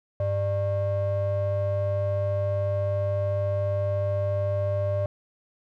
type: ring-modulated tone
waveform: triangle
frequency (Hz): 248.2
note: B3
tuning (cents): +9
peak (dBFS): -18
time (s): 0.2-5.06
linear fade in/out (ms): 2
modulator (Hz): 348
effects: none